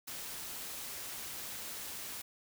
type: noise with amplitude modulation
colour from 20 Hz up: white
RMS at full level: -42 dBFS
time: 0.07-2.22 s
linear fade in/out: 10 ms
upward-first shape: sine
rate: 193 Hz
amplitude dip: 25%
effects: none